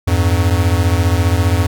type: beating tone pair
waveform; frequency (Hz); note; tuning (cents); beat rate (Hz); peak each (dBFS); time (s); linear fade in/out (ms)
square; 85.4 / 100.4; F2 / G2; -38 / +42; 15; -14 / -16; 0.07-1.67; 10
effects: none